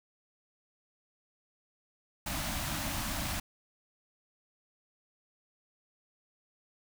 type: band-stop noise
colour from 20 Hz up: pink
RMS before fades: -35 dBFS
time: 2.26-3.4 s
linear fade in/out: 5 ms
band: 330 to 560 Hz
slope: 96 dB/octave
effects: none